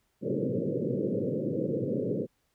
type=band-pass noise; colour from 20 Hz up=white; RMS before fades=-30 dBFS; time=0.21-2.27 s; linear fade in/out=50 ms; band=110 to 540 Hz; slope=96 dB/octave; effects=pink hiss -74 dBFS RMS until 2.54 s